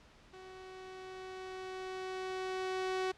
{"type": "tone with level ramp", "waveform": "sawtooth", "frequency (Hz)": 374.5, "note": "F#4", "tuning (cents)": 21, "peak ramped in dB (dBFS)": [-46, -28], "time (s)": [0.33, 3.12], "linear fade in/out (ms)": 10, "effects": ["pink hiss -61 dBFS RMS until 3.17 s", "low-pass 5000 Hz 12 dB/octave"]}